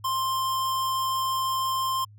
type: tone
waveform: square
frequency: 1051 Hz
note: C6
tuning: 7 cents sharp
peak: -25 dBFS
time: 0.04-2.05 s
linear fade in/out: 10 ms
effects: added 104 Hz sine -47 dBFS peak until 2.18 s